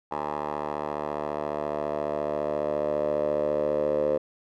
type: tone with band-pass filter sweep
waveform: 10% pulse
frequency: 74.6 Hz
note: D2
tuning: 28 cents sharp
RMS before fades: -28 dBFS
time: 0.11-4.18 s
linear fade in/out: 10 ms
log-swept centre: 810 to 540 Hz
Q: 8.2
effects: none